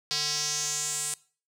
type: tone with band-pass filter sweep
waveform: square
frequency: 149.4 Hz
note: D3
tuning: 30 cents sharp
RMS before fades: -30 dBFS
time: 0.11-1.14 s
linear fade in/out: 0 ms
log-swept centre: 4800 to 8500 Hz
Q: 3.9
effects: noise-tail reverb RT60 0.4 s tail -21 dB re dry